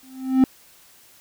triangle tone with exponential growth, 261.6 Hz, C4, in tune, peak -7 dBFS, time 0.03-0.44 s, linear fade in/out 1 ms, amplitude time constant 88 ms, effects white hiss -52 dBFS RMS until 1.2 s

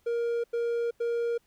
triangle tone bursts, 469.7 Hz, A#4, 13 cents sharp, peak -24 dBFS, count 3, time 0.06-1.38 s, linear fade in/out 10 ms, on 380 ms, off 90 ms, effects pink hiss -69 dBFS RMS until 1.46 s

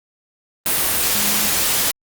sine tone in noise, 207.7 Hz, G#3, in tune, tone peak -29 dBFS, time 1.15-1.49 s, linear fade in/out 0 ms, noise white, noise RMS -18 dBFS, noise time 0.66-1.91 s, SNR -14 dB, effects Opus 32 kbps

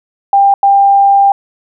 sine tone bursts at uneven times, 795 Hz, G5, 24 cents sharp, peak -4 dBFS, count 2, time 0.33-0.54 / 0.63-1.32 s, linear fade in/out 2 ms, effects none

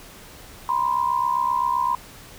sine tone pair together, 966 / 1033.7 Hz, B5 / C6, -39 / -21 cents, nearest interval minor second, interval 118 cents, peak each -22 dBFS, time 0.69-1.95 s, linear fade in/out 2 ms, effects pink hiss -44 dBFS RMS until 2.38 s

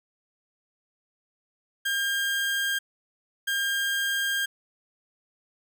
30% pulse tone bursts at uneven times, 1606 Hz, G6, 41 cents sharp, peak -22 dBFS, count 2, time 1.85-2.79 / 3.47-4.46 s, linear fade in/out 10 ms, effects none

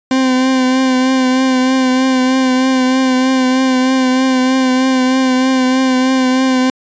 40% pulse tone with vibrato, 259 Hz, C4, 17 cents flat, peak -9 dBFS, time 0.11-6.7 s, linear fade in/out 2 ms, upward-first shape triangle, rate 3.2 Hz, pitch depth 32 cents each way, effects resampled to 16000 Hz

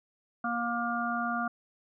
harmonic tone, 236.4 Hz, A#3, 24 cents sharp, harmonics 1 / 3 / 5 / 6, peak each -34 / -34 / -34 / -34 dBFS, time 0.44-1.48 s, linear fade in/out 5 ms, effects none

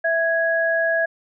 sine tone pair together, 659.3 / 1661.3 Hz, E5 / G#6, 0 / 0 cents, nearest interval octave + major third, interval 1600 cents, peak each -20 / -20 dBFS, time 0.04-1.06 s, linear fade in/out 10 ms, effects none

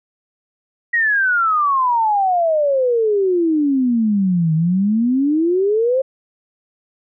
sine exponential two-way sweep, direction down then up, 1917 to 155.56 to 541 Hz, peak -13 dBFS, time 0.93-6.02 s, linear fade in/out 10 ms, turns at 4.54 s, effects none

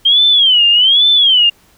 sine tone with vibrato, 3150 Hz, G7, 8 cents sharp, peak -6 dBFS, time 0.05-1.5 s, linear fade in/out 10 ms, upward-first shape sine, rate 1.2 Hz, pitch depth 200 cents each way, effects pink hiss -50 dBFS RMS until 1.77 s

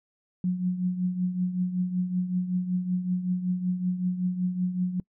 sine tone with tremolo, 181.4 Hz, F#3, 34 cents flat, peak -21 dBFS, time 0.44-5 s, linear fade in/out 2 ms, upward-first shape triangle, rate 5.3 Hz, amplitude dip 70%, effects noise-tail reverb RT60 0.1 s tail -25 dB re dry

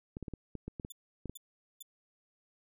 clicks, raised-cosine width 3 ms, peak -27 dBFS, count 10, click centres 0.169 / 0.227 / 0.282 / 0.337 / 0.553 / 0.68 / 0.798 / 0.849 / 1.257 / 1.296 s
10% pulse tone bursts, 3501 Hz, A7, 9 cents flat, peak -37 dBFS, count 3, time 0.9-1.826 s, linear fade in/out 5 ms, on 22 ms, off 430 ms
effects none

